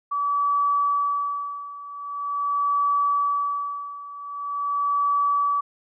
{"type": "tone with tremolo", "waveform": "sine", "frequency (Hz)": 1147, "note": "D6", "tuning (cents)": -41, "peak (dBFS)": -18, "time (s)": [0.11, 5.61], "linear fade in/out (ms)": 10, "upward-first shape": "sine", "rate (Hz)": 0.44, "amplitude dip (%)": 85, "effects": []}